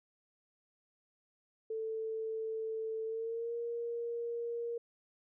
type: tone with pitch glide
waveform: sine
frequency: 443.1 to 469.4 Hz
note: A4 to A#4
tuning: +12 to +12 cents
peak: -35 dBFS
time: 1.7-4.78 s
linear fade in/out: 5 ms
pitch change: +100 cents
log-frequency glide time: 3.05-3.54 s
effects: none